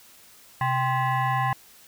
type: tone with frequency modulation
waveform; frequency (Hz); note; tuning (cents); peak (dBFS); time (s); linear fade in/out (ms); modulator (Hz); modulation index
sine; 129.7; C3; -15; -21; 0.61-1.53; 2; 916; 1.5
effects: white hiss -52 dBFS RMS until 1.87 s